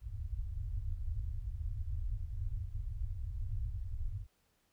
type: low-pass noise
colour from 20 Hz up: pink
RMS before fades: -38 dBFS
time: 0.01-4.27 s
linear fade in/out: 50 ms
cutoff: 110 Hz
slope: 96 dB/octave
effects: pink hiss -75 dBFS RMS until 4.72 s